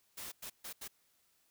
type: noise bursts at uneven times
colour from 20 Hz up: white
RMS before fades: -45 dBFS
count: 4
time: 0.17-0.32 / 0.42-0.5 / 0.64-0.73 / 0.81-0.88 s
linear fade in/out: 10 ms
effects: white hiss -73 dBFS RMS until 1.5 s